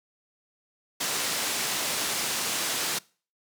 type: low-pass noise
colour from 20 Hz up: white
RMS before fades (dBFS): -29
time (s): 1-2.99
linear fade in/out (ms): 10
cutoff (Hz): 8500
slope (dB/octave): 12
effects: noise-tail reverb RT60 0.4 s tail -24 dB re dry + high-pass 150 Hz 12 dB/octave